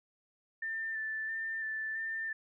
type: tone with vibrato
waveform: sine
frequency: 1777 Hz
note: A6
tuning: 17 cents sharp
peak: -34 dBFS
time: 0.62-2.33 s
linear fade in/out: 5 ms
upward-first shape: square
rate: 1.5 Hz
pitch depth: 17 cents each way
effects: none